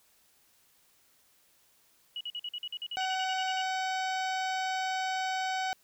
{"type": "tone bursts", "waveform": "sine", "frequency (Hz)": 2916, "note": "F#7", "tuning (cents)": -26, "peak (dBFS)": -34, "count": 16, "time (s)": [2.16, 3.617], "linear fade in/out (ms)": 2, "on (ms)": 47, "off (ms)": 47}
{"type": "harmonic tone", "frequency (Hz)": 754, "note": "F#5", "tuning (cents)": 32, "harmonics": [1, 2, 3, 4, 5, 6, 7, 8, 10], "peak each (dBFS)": [-31, -37, -41, -43, -45, -47, -48, -49, -51], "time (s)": [2.97, 5.73], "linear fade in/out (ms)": 0}
{"effects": ["white hiss -66 dBFS RMS until 5.83 s"]}